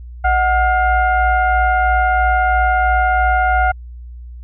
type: tone with frequency modulation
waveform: sine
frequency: 740 Hz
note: F#5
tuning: in tune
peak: -11 dBFS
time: 0.24-3.72 s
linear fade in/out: 10 ms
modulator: 683 Hz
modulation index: 1.1
effects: added 60 Hz sine -30 dBFS peak until 4.43 s